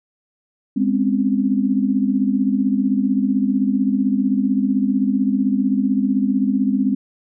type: tone cluster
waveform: sine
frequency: 204.5 / 255.9 / 271.6 Hz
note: G#3 / C4 / C#4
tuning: -26 / -38 / -35 cents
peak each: -19 / -19 / -21 dBFS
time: 0.76-6.95 s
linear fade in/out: 10 ms
effects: none